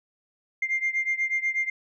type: beating tone pair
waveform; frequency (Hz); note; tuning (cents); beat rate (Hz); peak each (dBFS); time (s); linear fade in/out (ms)
sine; 2100 / 2108.2; C7 / C7; +6 / +13; 8.2; -25 / -27; 0.62-1.7; 5
effects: tanh soft clip ceiling -18 dBFS